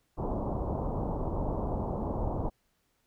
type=low-pass noise; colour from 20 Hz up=pink; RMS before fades=-32 dBFS; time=0.17-2.5 s; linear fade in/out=20 ms; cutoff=1000 Hz; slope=48 dB/octave; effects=pink hiss -74 dBFS RMS until 3.06 s